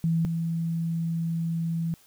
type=tone pair in turn; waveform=sine; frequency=164.81 / 165.72 Hz; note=E3 / E3; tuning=0 / +9 cents; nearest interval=unison; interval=9 cents; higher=second; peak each=-21 / -25 dBFS; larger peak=first; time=0.04-0.25 / 0.25-1.94 s; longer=second; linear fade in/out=0 ms; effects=white hiss -58 dBFS RMS until 2.06 s